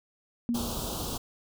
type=tone with exponential decay; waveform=sine; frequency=237 Hz; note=A#3; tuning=29 cents sharp; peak=-23 dBFS; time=0.49-1.05 s; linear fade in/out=0 ms; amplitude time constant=120 ms
type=band-stop noise; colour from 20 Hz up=pink; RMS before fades=-34 dBFS; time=0.54-1.18 s; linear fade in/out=10 ms; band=1300 to 3000 Hz; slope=48 dB/octave
effects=none